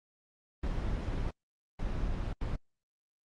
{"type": "noise bursts at uneven times", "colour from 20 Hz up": "brown", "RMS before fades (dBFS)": -33, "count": 3, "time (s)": [[0.63, 1.31], [1.79, 2.33], [2.41, 2.56]], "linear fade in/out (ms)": 5, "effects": ["low-pass 5000 Hz 12 dB/octave", "Opus 24 kbps"]}